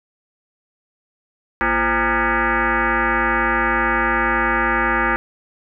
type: tone with frequency modulation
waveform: sine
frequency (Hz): 233.1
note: A#3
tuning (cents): 0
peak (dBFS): -15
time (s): 1.61-5.16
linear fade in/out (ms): 0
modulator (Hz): 288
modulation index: 6.3
effects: none